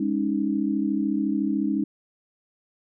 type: chord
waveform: sine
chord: Ab suspended fourth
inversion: none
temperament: equal with one note detuned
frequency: 205.4 / 277.2 / 311.1 Hz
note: Ab3 / Db4 / Eb4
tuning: -19 / 0 / 0 cents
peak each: -26 dBFS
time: 0-1.84 s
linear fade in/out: 5 ms
effects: none